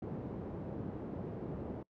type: band-pass noise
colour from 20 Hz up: pink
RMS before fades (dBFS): -42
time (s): 0.02-1.83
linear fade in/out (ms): 5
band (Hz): 120 to 450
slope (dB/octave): 12
effects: noise-tail reverb RT60 0.1 s tail -25 dB re dry